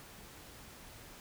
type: silence
effects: pink hiss -53 dBFS RMS until 1.2 s